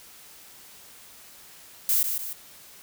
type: noise with echo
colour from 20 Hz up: violet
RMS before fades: -22 dBFS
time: 1.89-2.03 s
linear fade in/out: 2 ms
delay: 150 ms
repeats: 2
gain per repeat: -6 dB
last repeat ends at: 2.33 s
effects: white hiss -49 dBFS RMS until 2.82 s